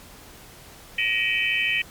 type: tone cluster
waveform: sine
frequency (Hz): 1893 / 2309 / 2501 / 2614 / 3038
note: A#6 / D7 / D#7 / E7 / F#7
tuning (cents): +26 / -30 / +8 / -15 / +45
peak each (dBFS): -27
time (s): 0.98-1.82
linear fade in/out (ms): 5
effects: pink hiss -46 dBFS RMS until 1.9 s + MP3 96 kbps